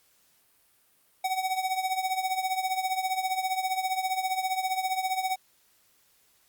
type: tone with tremolo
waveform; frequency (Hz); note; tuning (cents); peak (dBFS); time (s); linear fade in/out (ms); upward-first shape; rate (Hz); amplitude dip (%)
square; 754; F#5; +32; -24; 1.24-5.36; 5; triangle; 15; 80
effects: white hiss -65 dBFS RMS until 6.48 s + Opus 48 kbps